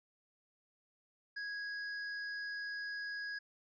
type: tone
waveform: square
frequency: 1657 Hz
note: G#6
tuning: 4 cents flat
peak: -40 dBFS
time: 1.36-3.39 s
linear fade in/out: 10 ms
effects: resampled to 16000 Hz